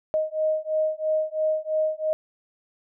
sine beating tone pair, 622.3 / 625.3 Hz, D#5 / D#5, 0 / +8 cents, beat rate 3 Hz, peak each -25 dBFS, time 0.14-2.13 s, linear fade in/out 0 ms, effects none

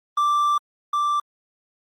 triangle tone pair in turn, 1174.7 / 1174.7 Hz, D6 / D6, 0 / 0 cents, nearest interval unison, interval 0 cents, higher neither, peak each -15 / -17 dBFS, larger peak first, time 0.17-0.58 / 0.93-1.2 s, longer first, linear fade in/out 5 ms, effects Opus 24 kbps

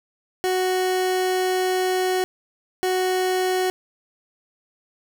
30% pulse tone pair in turn, 370 / 370 Hz, F#4 / F#4, 0 / 0 cents, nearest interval unison, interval 0 cents, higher neither, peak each -17 dBFS, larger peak neither, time 0.44-2.24 / 2.83-3.7 s, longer first, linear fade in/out 0 ms, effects none

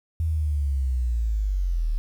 sine linear sweep, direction down, 82.1 to 36.92 Hz, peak -21 dBFS, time 0.2-1.98 s, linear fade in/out 0 ms, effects 9-bit

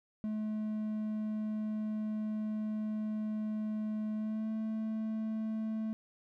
triangle tone with pitch glide, 214.8 to 219.4 Hz, A3 to A3, -41 to -5 cents, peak -31 dBFS, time 0.24-5.93 s, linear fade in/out 0 ms, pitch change +36 cents, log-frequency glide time 4.15-4.5 s, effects none

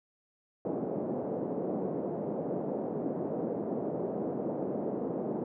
white band-pass noise, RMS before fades -34 dBFS, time 0.65-5.44 s, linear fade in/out 2 ms, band 160 to 560 Hz, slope 24 dB/octave, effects none

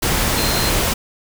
sine tone in noise, 4153 Hz, C8, 14 cents flat, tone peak -24 dBFS, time 0.37-0.7 s, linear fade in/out 10 ms, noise pink, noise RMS -18 dBFS, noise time 0.02-0.94 s, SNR -9 dB, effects none

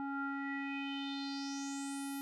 square tone with low-pass filter sweep, 277.2 Hz, C#4, in tune, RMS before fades -40 dBFS, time 0-2.21 s, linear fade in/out 0 ms, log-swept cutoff 1100 to 12000 Hz, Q 5.8, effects none

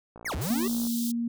click train, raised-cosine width 1 ms, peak -31 dBFS, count 42, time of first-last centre 0.16-0.869 s, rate 57.8 Hz
square linear two-way sweep, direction down then up, 2349 to 52.8 to 408.5 Hz, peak -30 dBFS, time 0.25-0.68 s, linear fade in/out 10 ms, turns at 0.35 s
white high-pass noise, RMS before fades -36 dBFS, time 0.41-1.12 s, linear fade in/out 10 ms, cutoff 3400 Hz, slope 48 dB/octave
sine tone, 234.6 Hz, A#3, 11 cents sharp, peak -26 dBFS, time 0.5-1.28 s, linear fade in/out 5 ms
effects none

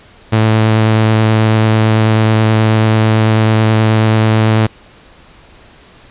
sawtooth tone with vibrato, 109.9 Hz, A2, 2 cents flat, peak -4 dBFS, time 0.32-4.67 s, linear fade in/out 10 ms, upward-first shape sine, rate 9.2 Hz, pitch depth 12 cents each way, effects pink hiss -42 dBFS RMS until 6.1 s + resampled to 8000 Hz

